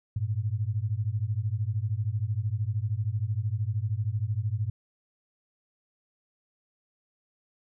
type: beating tone pair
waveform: sine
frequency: 100.3 / 113.3 Hz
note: G2 / A#2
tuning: +40 / -49 cents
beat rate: 13 Hz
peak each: -29 dBFS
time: 0.16-4.7 s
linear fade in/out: 5 ms
effects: none